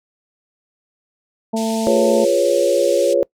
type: harmonic tone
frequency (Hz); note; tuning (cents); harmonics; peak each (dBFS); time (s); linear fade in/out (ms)
223.2; A3; +25; 1 / 2 / 3 / 4; -19 / -25 / -24 / -28; 1.53-2.25; 10
type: band-pass noise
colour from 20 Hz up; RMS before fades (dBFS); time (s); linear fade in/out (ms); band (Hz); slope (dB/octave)
white; -33; 1.56-3.14; 10; 2500 to 9300; 24
type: chord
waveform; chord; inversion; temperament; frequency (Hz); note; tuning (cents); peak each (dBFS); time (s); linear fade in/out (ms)
sine; C# dominant seventh; first; equal with one note detuned; 349.2 / 412.7 / 493.9 / 554.4; E#4 / G#4 / B4 / C#5; 0 / -11 / 0 / 0; -20 / -21 / -19 / -15; 1.87-3.23; 0
effects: noise-tail reverb RT60 0.1 s tail -24 dB re dry